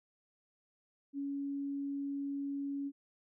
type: tone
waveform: sine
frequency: 280.1 Hz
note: C#4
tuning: 18 cents sharp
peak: -35 dBFS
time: 1.13-2.92 s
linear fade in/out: 50 ms
effects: none